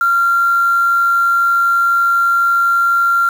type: tone with quantisation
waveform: sine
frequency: 1381 Hz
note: F6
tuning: 20 cents flat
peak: -10 dBFS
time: 0.01-3.29 s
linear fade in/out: 2 ms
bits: 5
effects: none